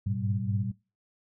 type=tone cluster; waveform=sine; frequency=99.9 / 104 / 120.2 / 193.5 Hz; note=G2 / G#2 / B2 / G3; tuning=+33 / +3 / -46 / -22 cents; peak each=-32 / -31 / -33 / -34 dBFS; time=0.06-0.72 s; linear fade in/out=10 ms; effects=noise-tail reverb RT60 0.3 s tail -21 dB re dry